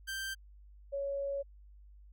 sawtooth / sine tone pair in turn, 1568 / 557.7 Hz, G6 / C#5, 0 / +10 cents, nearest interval octave + tritone, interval 1790 cents, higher first, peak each -33 / -33 dBFS, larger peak neither, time 0.07-0.35 / 0.92-1.43 s, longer second, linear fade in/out 20 ms, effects added 50 Hz sine -53 dBFS peak until 2.12 s

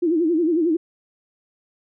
sine tone with vibrato, 330 Hz, E4, 2 cents sharp, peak -16 dBFS, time 0.02-0.77 s, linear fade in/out 10 ms, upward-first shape sine, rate 11 Hz, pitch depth 130 cents each way, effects none

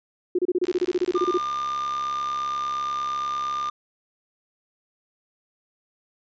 sine tone bursts, 360 Hz, F#4, 47 cents flat, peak -18 dBFS, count 16, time 0.35-1.377 s, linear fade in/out 5 ms, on 37 ms, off 29 ms
click train, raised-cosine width 0.2 ms, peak -21 dBFS, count 210, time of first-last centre 0.64-3.687 s, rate 68.6 Hz
triangle tone, 1200 Hz, D6, 37 cents sharp, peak -23 dBFS, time 1.15-3.7 s, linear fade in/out 5 ms
effects resampled to 16000 Hz

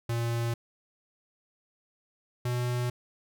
square tone pair in turn, 117.2 / 122.8 Hz, A#2 / B2, +10 / -9 cents, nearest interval minor second, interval 81 cents, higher second, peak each -28 / -28 dBFS, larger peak neither, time 0.09-0.54 / 2.45-2.9 s, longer neither, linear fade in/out 5 ms, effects none

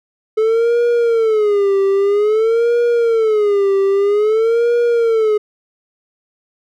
triangle tone with vibrato, 431.7 Hz, A4, 33 cents flat, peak -9 dBFS, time 0.37-5.38 s, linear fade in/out 10 ms, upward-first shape sine, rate 0.51 Hz, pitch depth 170 cents each way, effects none

